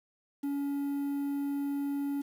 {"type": "tone with quantisation", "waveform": "triangle", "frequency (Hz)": 282.4, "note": "C#4", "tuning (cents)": 32, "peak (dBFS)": -28, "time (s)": [0.43, 2.22], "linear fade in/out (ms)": 10, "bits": 9, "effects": []}